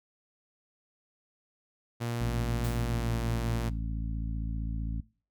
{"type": "tone with pitch glide", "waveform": "sawtooth", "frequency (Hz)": [118.1, 115.74], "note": ["A#2", "A#2"], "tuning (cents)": [23, -12], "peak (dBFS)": -27, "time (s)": [2, 3.7], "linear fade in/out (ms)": 20, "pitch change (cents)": -35, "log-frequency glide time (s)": [2.91, 3.09]}
{"type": "harmonic tone", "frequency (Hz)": 55.4, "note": "A1", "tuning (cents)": 13, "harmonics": [1, 2, 3, 4, 5], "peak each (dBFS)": [-32, -38, -42, -44, -46], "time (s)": [2.2, 5.01], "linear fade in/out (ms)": 10}
{"type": "noise with exponential decay", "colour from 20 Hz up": "white", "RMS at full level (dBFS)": -42, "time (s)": [2.64, 3.03], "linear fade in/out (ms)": 5, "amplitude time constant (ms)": 84}
{"effects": ["noise-tail reverb RT60 0.4 s tail -22 dB re dry"]}